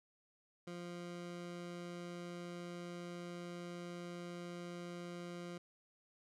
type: tone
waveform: 20% pulse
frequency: 174.61 Hz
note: F3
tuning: in tune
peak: -40 dBFS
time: 0.67-5.58 s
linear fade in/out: 5 ms
effects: low-pass 8000 Hz 12 dB/octave